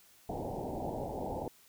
white low-pass noise, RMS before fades -38 dBFS, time 0.29-1.48 s, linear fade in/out 2 ms, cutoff 880 Hz, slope 96 dB/octave, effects white hiss -62 dBFS RMS until 1.68 s

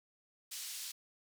pink band-pass noise, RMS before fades -44 dBFS, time 0.51-0.92 s, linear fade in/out 10 ms, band 4000 to 13000 Hz, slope 12 dB/octave, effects none

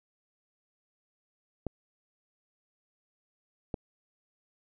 clicks, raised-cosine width 2 ms, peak -19 dBFS, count 2, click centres 1.667 / 3.742 s, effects none

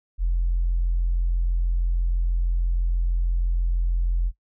sine tone, 43.1 Hz, F1, 22 cents flat, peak -18 dBFS, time 0.18-4.32 s, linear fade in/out 50 ms, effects noise-tail reverb RT60 0.1 s tail -19 dB re dry + tanh soft clip ceiling -15 dBFS

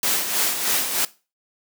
white noise with tremolo, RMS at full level -20 dBFS, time 0.03-1.05 s, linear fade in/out 2 ms, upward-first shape sine, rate 3.2 Hz, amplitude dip 55%, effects noise-tail reverb RT60 0.3 s tail -19 dB re dry + high-pass 200 Hz 12 dB/octave

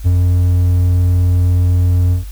triangle tone with ADSR envelope, 89.2 Hz, F2, 37 cents sharp, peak -5 dBFS, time 0.04-2.25 s, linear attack 28 ms, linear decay 42 ms, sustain -2 dB, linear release 130 ms, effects added 50 Hz sine -25 dBFS peak until 2.31 s + white hiss -43 dBFS RMS until 2.31 s

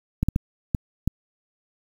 clicks, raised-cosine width 5 ms, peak -8 dBFS, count 5, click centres 0.23 / 0.286 / 0.361 / 0.748 / 1.076 s, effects 7-bit

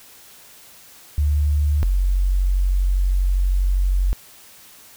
sine tone pair in turn, 73.42 / 46.25 Hz, D2 / F#1, 0 / 0 cents, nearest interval minor sixth, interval 800 cents, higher first, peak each -15 dBFS, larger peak neither, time 1.18-1.83 / 1.83-4.13 s, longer second, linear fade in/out 0 ms, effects white hiss -46 dBFS RMS until 4.96 s

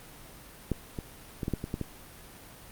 clicks, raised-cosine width 3 ms, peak -14 / -21 / -19 / -17 / -15 / -19 / -17 / -18 dBFS, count 8, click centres 0.717 / 0.988 / 1.432 / 1.481 / 1.537 / 1.641 / 1.741 / 1.813 s, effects pink hiss -49 dBFS RMS until 2.71 s + Opus 32 kbps

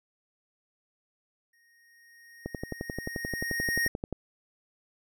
square tone with exponential growth, 1863 Hz, A#6, 2 cents flat, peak -25 dBFS, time 1.53-3.88 s, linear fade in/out 5 ms, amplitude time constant 510 ms
click train, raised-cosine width 2 ms, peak -19 dBFS, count 20, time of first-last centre 2.46-4.127 s, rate 11.4 Hz
effects none

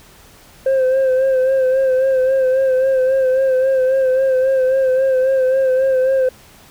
sine tone with vibrato, 524 Hz, C5, 2 cents sharp, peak -9 dBFS, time 0.66-6.29 s, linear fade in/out 5 ms, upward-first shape sine, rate 3.7 Hz, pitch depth 39 cents each way, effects tanh soft clip ceiling -11 dBFS + pink hiss -45 dBFS RMS until 6.7 s

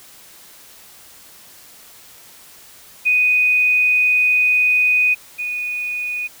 sine tone pair in turn, 2489 / 2475 Hz, D#7 / D#7, 0 / -10 cents, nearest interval unison, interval 10 cents, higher first, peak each -12 / -21 dBFS, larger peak first, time 3.05-5.15 / 5.38-6.28 s, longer first, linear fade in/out 20 ms, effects white hiss -44 dBFS RMS until 6.4 s

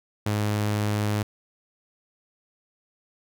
sawtooth tone, 104.8 Hz, G#2, 16 cents sharp, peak -19 dBFS, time 0.26-1.23 s, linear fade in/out 5 ms, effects none

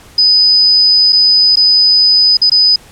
sine tone with dropouts, 4996 Hz, D#8, 6 cents sharp, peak -5 dBFS, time 0.18-2.76 s, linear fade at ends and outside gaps 5 ms, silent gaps 1.124-1.128 / 1.558-1.57 / 2.371-2.416 / 2.498-2.517 s, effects pink hiss -40 dBFS RMS until 2.91 s + low-pass 12000 Hz 12 dB/octave

